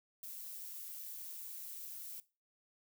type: noise with amplitude modulation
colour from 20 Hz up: violet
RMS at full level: -45 dBFS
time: 0.23-2.2 s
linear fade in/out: 2 ms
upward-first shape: sine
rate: 170 Hz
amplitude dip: 45%
effects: noise-tail reverb RT60 0.3 s tail -18 dB re dry